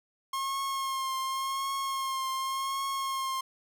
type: tone with vibrato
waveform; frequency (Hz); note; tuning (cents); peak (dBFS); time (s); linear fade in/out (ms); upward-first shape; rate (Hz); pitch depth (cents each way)
45% pulse; 1074; C6; +45; -30; 0.33-3.41; 5; triangle; 0.89; 30
effects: none